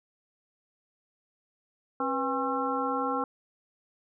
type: harmonic tone with a mistuned harmonic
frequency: 269.1 Hz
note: C4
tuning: 49 cents sharp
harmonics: 1 / 2 / 3 / 4 / 5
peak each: -33 / -33 / -33 / -33 / -33 dBFS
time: 2-3.24 s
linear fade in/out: 2 ms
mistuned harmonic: 2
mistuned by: -150 cents
effects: none